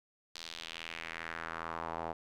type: tone with band-pass filter sweep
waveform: sawtooth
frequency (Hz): 82.41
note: E2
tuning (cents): 0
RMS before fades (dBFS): -42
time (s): 0.35-2.13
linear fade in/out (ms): 5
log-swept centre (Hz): 4500 to 750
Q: 2.2
effects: none